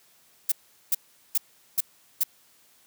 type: noise bursts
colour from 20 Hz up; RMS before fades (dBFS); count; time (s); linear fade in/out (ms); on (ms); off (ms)
violet; -22; 5; 0.49-2.235; 5; 29; 400
effects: white hiss -60 dBFS RMS until 2.86 s + high-pass 80 Hz 12 dB/octave